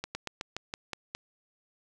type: slowing click train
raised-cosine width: 0.2 ms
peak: -17 dBFS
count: 8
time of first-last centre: 0.04-1.15 s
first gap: 110 ms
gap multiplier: 1.12
effects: none